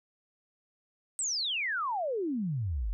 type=exponential sweep; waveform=sine; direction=down; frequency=8372 to 43.73 Hz; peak=-29 dBFS; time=1.19-2.93 s; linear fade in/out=0 ms; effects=none